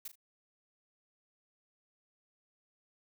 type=noise with echo; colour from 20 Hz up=blue; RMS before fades=-42 dBFS; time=0.05-0.08 s; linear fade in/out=5 ms; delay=38 ms; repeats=2; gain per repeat=-11 dB; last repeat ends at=0.156 s; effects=none